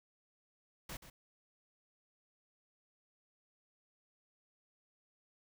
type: noise with echo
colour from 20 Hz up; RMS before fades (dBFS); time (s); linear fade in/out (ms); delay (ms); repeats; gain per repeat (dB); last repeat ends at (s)
pink; -45; 0.89-0.97; 5; 130; 1; -11; 1.1
effects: none